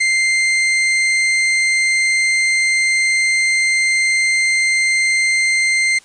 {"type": "tone", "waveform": "40% pulse", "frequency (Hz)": 2093, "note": "C7", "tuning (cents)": 0, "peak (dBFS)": -12, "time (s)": [0, 5.99], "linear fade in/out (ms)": 10, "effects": ["white hiss -47 dBFS RMS until 6.04 s", "resampled to 22050 Hz"]}